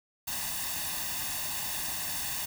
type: noise with comb filter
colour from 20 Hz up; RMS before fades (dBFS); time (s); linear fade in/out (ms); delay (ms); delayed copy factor
white; -34; 0.27-2.46; 10; 1.1; +0.7
effects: none